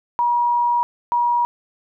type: tone pair in turn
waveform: sine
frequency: 958 / 958 Hz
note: A#5 / A#5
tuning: +47 / +47 cents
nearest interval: unison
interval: 0 cents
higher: neither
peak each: -15 / -15 dBFS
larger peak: neither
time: 0.19-0.83 / 1.12-1.45 s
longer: first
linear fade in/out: 0 ms
effects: none